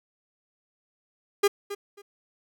45% pulse tone with echo, 404.6 Hz, G#4, 45 cents flat, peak -17 dBFS, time 1.43-1.48 s, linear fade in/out 10 ms, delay 270 ms, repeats 2, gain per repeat -14 dB, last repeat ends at 2.02 s, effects none

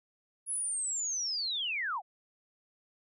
sine linear sweep, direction down, 10548 to 672 Hz, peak -31 dBFS, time 0.46-2.02 s, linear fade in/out 50 ms, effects none

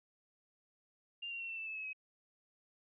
sine tone with pitch steps, 2794 / 2757 / 2721 / 2685 / 2649 / 2614 / 2580 / 2546 Hz, F7 / F7 / F7 / E7 / E7 / E7 / E7 / D#7, 0 / -23 / -46 / +31 / +8 / -15 / -38 / +39 cents, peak -40 dBFS, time 1.22-1.932 s, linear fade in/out 10 ms, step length 89 ms, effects none

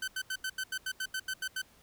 sawtooth tone bursts, 1528 Hz, G6, 45 cents flat, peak -29 dBFS, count 12, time 0.02-1.618 s, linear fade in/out 5 ms, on 58 ms, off 82 ms, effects pink hiss -62 dBFS RMS until 1.82 s

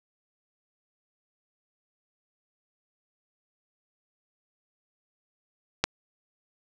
click, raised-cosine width 0.2 ms, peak -4 dBFS, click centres 5.84 s, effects none

